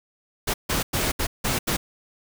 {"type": "noise bursts at uneven times", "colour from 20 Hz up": "pink", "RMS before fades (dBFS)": -24, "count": 6, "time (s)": [[0.47, 0.54], [0.69, 0.83], [0.93, 1.12], [1.19, 1.27], [1.44, 1.59], [1.67, 1.77]], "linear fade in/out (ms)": 10, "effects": []}